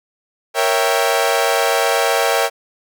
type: chord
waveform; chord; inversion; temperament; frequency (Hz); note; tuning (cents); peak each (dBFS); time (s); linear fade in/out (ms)
sawtooth; A# diminished seventh; none; equal; 466.2 / 554.4 / 659.3 / 784; A#4 / C#5 / E5 / G5; 0 / 0 / 0 / 0; -16; 0.54-2.5; 50
effects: none